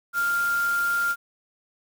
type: tone in noise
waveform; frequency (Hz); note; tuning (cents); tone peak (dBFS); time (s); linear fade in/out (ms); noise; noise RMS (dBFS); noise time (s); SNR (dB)
sine; 1396.9; F6; 0; -21; 0.13-1.16; 50; white; -37; 0.13-1.16; +13
effects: none